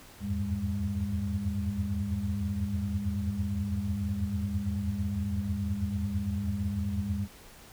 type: tone cluster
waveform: sine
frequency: 80.2 / 86.4 / 95.8 / 104.5 / 201.9 Hz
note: E2 / F2 / G2 / G#2 / G#3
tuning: -47 / -18 / -39 / +11 / -49 cents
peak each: -37 / -35 / -37 / -36 / -32 dBFS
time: 0.2-7.28 s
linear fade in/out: 50 ms
effects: pink hiss -52 dBFS RMS until 7.72 s